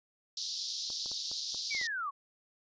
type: band-pass noise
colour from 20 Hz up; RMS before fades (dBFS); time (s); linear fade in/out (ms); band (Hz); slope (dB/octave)
white; -38; 0.37-1.87; 2; 3800 to 5600; 48
type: clicks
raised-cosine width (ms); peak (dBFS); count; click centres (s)
1; -36; 7; 0.902 / 1.06 / 1.116 / 1.315 / 1.546 / 1.749 / 1.814
type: linear sweep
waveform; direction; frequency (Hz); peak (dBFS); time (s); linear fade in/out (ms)
sine; down; 2349 to 1066; -33; 1.7-2.11; 20
effects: resampled to 16000 Hz